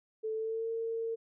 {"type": "tone with pitch glide", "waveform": "sine", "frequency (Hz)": [438.6, 454.9], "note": ["A4", "A#4"], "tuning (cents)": [-6, -42], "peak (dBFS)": -32, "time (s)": [0.23, 1.16], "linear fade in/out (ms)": 20, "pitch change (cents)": 64, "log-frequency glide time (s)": [0.33, 0.69], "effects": []}